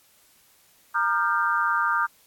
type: chord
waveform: sine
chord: G minor seventh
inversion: first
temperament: equal with one note detuned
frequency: 932.3 / 1200.7 / 1396.9 / 1568 Hz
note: Bb5 / D6 / F6 / G6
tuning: 0 / +38 / 0 / 0 cents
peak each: -28 / -24 / -26 / -27 dBFS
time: 0.94-2.07 s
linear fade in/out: 20 ms
effects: white hiss -59 dBFS RMS until 2.26 s + AAC 64 kbps